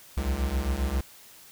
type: beating tone pair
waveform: square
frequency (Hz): 61.74 / 69.24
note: B1 / C#2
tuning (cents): 0 / -1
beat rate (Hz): 7.5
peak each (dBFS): -30 / -28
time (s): 0.17-1.01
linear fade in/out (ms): 5
effects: white hiss -51 dBFS RMS until 1.51 s